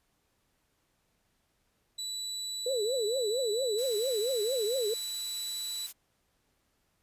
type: tone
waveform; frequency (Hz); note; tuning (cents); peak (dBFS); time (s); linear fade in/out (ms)
30% pulse; 3951; B7; 0; -32; 1.98-5.87; 10
type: tone with vibrato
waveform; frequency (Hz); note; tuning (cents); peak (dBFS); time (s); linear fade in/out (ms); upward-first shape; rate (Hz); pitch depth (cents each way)
sine; 470.3; A#4; +15; -28; 2.66-4.94; 5; triangle; 4.4; 290
type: noise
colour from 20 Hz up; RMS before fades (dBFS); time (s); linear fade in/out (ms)
blue; -42; 3.77-5.93; 20
effects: pink hiss -74 dBFS RMS until 7.02 s + resampled to 32000 Hz